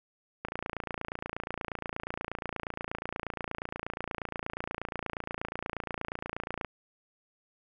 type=click train; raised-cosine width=0.5 ms; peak=-19 dBFS; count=177; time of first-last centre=0.45-6.647 s; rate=28.4 Hz; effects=none